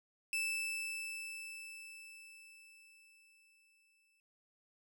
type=tone with exponential decay; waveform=40% pulse; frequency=2637 Hz; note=E7; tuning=in tune; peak=-32 dBFS; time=0.33-4.2 s; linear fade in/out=1 ms; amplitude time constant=840 ms; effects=none

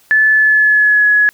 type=tone with pitch glide; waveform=sine; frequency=1736 to 1687.6 Hz; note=A6 to G#6; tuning=-24 to +27 cents; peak=-7 dBFS; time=0.11-1.29 s; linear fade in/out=0 ms; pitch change=-49 cents; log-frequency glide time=0.32-1.07 s; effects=white hiss -50 dBFS RMS until 1.33 s

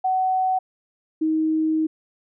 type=tone pair in turn; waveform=sine; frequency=750 / 315.3 Hz; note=F#5 / D#4; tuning=+23 / +23 cents; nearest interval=octave + minor third; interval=1500 cents; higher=first; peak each=-18 / -18 dBFS; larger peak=neither; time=0.04-0.59 / 1.21-1.87 s; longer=second; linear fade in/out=10 ms; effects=none

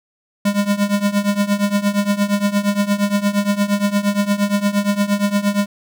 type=tone with tremolo; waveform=square; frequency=202.9 Hz; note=G#3; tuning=40 cents flat; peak=-12 dBFS; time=0.45-5.66 s; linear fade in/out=5 ms; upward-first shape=triangle; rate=8.6 Hz; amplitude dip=90%; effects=none

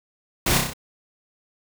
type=noise with echo; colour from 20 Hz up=pink; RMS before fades=-21 dBFS; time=0.46-0.58 s; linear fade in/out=5 ms; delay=31 ms; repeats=5; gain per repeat=-3 dB; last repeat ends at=0.735 s; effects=none

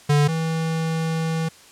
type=tone pair in turn; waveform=square; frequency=146.3 / 162.05 Hz; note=D3 / E3; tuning=-6 / -29 cents; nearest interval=major second; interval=177 cents; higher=second; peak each=-15 / -22 dBFS; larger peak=first; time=0.09-0.28 / 0.28-1.49 s; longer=second; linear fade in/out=10 ms; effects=white hiss -48 dBFS RMS until 1.71 s + low-pass 9000 Hz 12 dB/octave

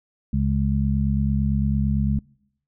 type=harmonic tone; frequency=68.9 Hz; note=C#2; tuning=10 cents flat; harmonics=1 / 2 / 3; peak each=-23 / -23 / -23 dBFS; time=0.33-2.19 s; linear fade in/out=5 ms; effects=noise-tail reverb RT60 0.8 s tail -25 dB re dry

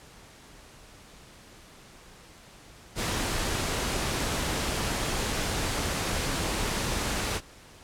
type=noise; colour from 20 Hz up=pink; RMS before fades=-29 dBFS; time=2.95-7.41 s; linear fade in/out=50 ms; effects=pink hiss -51 dBFS RMS until 7.83 s + low-pass 10000 Hz 12 dB/octave

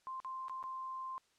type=tone with dropouts; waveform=sine; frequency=1046.5 Hz; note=C6; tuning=in tune; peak=-40 dBFS; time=0.07-1.18 s; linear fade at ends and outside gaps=0 ms; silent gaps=0.201-0.247 / 0.483-0.496 / 0.628-0.639 s; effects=white hiss -73 dBFS RMS until 1.38 s + low-pass 7000 Hz 12 dB/octave

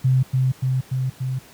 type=tone with echo; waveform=sine; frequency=130 Hz; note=C3; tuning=11 cents flat; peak=-13 dBFS; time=0.04-0.23 s; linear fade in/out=10 ms; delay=290 ms; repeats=4; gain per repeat=-2 dB; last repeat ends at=1.39 s; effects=pink hiss -47 dBFS RMS until 1.53 s + high-pass 80 Hz 12 dB/octave

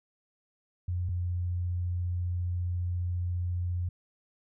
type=tone pair in turn; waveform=sine; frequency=89 / 88.54 Hz; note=F2 / F2; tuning=+33 / +24 cents; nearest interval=unison; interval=9 cents; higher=first; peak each=-28 / -28 dBFS; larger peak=neither; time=0.88-1.09 / 1.09-3.89 s; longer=second; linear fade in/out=5 ms; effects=none

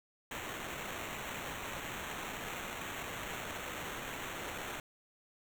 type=noise with sample-and-hold; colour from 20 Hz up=blue; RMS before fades=-42 dBFS; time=0.31-4.8 s; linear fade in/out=2 ms; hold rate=4900 Hz; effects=none

